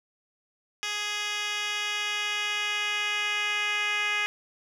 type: tone with band-pass filter sweep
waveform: 10% pulse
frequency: 416.1 Hz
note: G#4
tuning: 3 cents sharp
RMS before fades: -29 dBFS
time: 0.83-4.26 s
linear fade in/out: 0 ms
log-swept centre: 3900 to 2500 Hz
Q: 2
effects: none